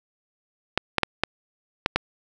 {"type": "clicks", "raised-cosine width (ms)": 0.3, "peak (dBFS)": -3, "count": 6, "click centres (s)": [0.776, 0.983, 1.033, 1.236, 1.861, 1.96], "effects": []}